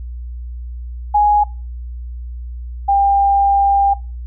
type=tone pair in turn; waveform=sine; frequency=830.6 / 797 Hz; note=G#5 / G5; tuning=0 / +28 cents; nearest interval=minor second; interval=72 cents; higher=first; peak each=-9 / -10 dBFS; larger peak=first; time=1.14-1.44 / 2.88-3.94 s; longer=second; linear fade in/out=10 ms; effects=noise-tail reverb RT60 0.3 s tail -20 dB re dry + added 60 Hz sine -25 dBFS peak until 4.26 s

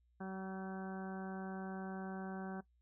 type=harmonic tone with a mistuned harmonic; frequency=190 Hz; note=F#3; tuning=46 cents sharp; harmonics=1 / 2 / 3 / 4 / 5 / 6 / 7 / 8 / 9; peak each=-43 / -49 / -55 / -50 / -57 / -57 / -60 / -54 / -65 dBFS; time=0.2-2.61 s; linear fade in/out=10 ms; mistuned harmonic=8; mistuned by=+16 cents; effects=noise-tail reverb RT60 0.1 s tail -18 dB re dry + added 60 Hz sine -70 dBFS peak until 2.81 s

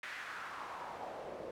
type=noise with band-pass filter sweep; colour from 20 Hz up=pink; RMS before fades=-45 dBFS; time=0.03-1.51 s; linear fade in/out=2 ms; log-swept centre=2000 to 480 Hz; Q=2.6; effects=none

